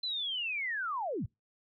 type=linear sweep; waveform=sine; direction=down; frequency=4100 to 71.3 Hz; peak=-32 dBFS; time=0.03-1.26 s; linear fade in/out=5 ms; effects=noise-tail reverb RT60 0.2 s tail -26 dB re dry